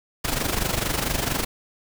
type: noise with amplitude modulation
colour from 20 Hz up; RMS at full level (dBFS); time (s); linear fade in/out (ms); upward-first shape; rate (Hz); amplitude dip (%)
pink; -22; 0.24-1.45; 10; sine; 24.4; 70
effects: none